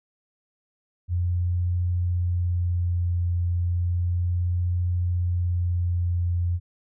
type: tone with vibrato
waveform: sine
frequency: 88 Hz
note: F2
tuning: 14 cents sharp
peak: -21 dBFS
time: 1.08-6.6 s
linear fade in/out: 50 ms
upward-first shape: triangle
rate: 0.33 Hz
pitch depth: 14 cents each way
effects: none